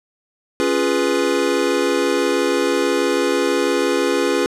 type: chord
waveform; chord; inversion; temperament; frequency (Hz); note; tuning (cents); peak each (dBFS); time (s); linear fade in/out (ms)
square; C# dominant seventh; none; equal; 277.2 / 349.2 / 415.3 / 493.9; C#4 / E#4 / G#4 / B4; 0 / 0 / 0 / 0; -23 / -22 / -22 / -22; 0.6-4.46; 0
effects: low-pass 9000 Hz 12 dB/octave